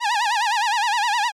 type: tone with vibrato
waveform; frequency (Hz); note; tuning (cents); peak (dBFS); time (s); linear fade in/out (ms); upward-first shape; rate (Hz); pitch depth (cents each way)
sawtooth; 889; A5; +18; -14; 0-1.32; 50; sine; 9.7; 170
effects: low-pass 6000 Hz 12 dB/octave + MP3 96 kbps